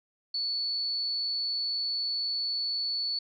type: tone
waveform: sine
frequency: 4442 Hz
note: C#8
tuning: 3 cents sharp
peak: -28 dBFS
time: 0.34-3.19 s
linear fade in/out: 5 ms
effects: none